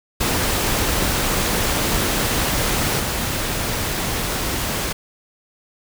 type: noise with level steps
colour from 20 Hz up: pink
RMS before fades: -20 / -23 dBFS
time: 0.2-4.93 s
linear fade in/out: 10 ms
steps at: 2.99 s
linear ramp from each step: 10 ms
effects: none